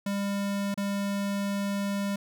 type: tone with dropouts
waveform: square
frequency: 200 Hz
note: G3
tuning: 35 cents sharp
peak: -28 dBFS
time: 0.06-2.16 s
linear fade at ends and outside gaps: 5 ms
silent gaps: 0.743-0.775 s
effects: none